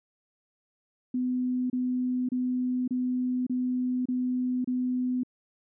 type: tone bursts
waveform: sine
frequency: 251.5 Hz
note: B3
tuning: 32 cents sharp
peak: -25 dBFS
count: 7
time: 1.14-5.234 s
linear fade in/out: 5 ms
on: 560 ms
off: 29 ms
effects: none